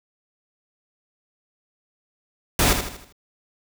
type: noise with echo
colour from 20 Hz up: pink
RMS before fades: -18 dBFS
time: 2.59-2.73 s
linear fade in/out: 2 ms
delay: 79 ms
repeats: 5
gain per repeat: -7 dB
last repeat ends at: 3.125 s
effects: none